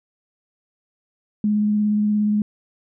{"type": "tone with vibrato", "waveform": "sine", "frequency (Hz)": 209.8, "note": "G#3", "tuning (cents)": 18, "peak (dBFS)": -16, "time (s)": [1.44, 2.42], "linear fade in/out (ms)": 2, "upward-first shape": "sine", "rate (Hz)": 17, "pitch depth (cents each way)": 13, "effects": []}